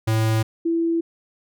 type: tone pair in turn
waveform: square / sine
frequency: 110.8 / 332.9 Hz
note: A2 / E4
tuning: +13 / +17 cents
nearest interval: octave + perfect fifth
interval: 1904 cents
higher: second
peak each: -18 dBFS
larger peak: neither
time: 0.07-0.43 / 0.65-1.01 s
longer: neither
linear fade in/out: 10 ms
effects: none